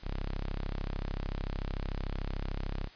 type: tone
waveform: sawtooth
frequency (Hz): 33.47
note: C1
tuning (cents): +40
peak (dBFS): -29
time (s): 0.02-2.9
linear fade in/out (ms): 50
effects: white hiss -54 dBFS RMS until 2.95 s + resampled to 11025 Hz